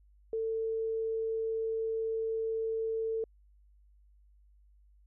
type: tone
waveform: sine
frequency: 447 Hz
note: A4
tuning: 27 cents sharp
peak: -30 dBFS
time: 0.33-3.24 s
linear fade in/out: 2 ms
effects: added 50 Hz sine -59 dBFS peak until 5.06 s